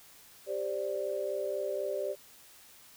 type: chord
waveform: sine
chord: G suspended fourth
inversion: none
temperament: equal with one note detuned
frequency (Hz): 394.3 / 523.3 / 587.3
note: G4 / C5 / D5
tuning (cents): +10 / 0 / 0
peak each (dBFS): -36 / -37 / -34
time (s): 0.46-2.16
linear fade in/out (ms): 50
effects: white hiss -56 dBFS RMS until 2.96 s

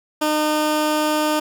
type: tone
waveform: 15% pulse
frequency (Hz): 304.8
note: D#4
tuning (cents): -36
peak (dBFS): -11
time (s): 0.21-1.4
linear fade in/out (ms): 10
effects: none

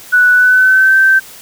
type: tone with pitch glide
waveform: sine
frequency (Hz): 1480 to 1554.5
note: F#6 to G6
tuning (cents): 0 to -15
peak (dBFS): -5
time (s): 0.12-1.2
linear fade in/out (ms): 20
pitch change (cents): +85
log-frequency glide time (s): 0.32-0.96
effects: white hiss -35 dBFS RMS until 1.41 s

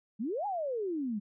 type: exponential two-way sweep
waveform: sine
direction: up then down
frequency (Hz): 196 to 850 to 196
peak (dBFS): -31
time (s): 0.19-1.2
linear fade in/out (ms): 20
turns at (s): 0.46
effects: none

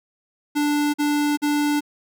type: tone bursts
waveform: square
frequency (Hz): 293.7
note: D4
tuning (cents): 0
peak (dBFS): -19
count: 3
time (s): 0.55-1.808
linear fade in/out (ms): 20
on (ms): 390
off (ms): 44
effects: none

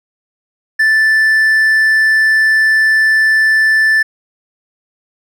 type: tone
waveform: triangle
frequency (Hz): 1760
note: A6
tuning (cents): 0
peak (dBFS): -6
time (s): 0.79-4.03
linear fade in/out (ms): 10
effects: none

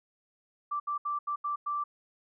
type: tone bursts at uneven times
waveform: sine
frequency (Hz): 1171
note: D6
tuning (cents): -5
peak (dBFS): -29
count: 6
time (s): 0.71-0.8 / 0.87-0.98 / 1.05-1.19 / 1.27-1.36 / 1.44-1.56 / 1.66-1.84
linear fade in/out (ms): 10
effects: none

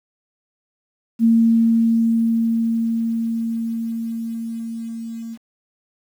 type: tone with level ramp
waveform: sine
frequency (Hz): 228.3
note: A#3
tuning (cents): -36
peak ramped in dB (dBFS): -10 to -28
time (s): 1.19-5.38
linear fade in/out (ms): 50
effects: 8-bit

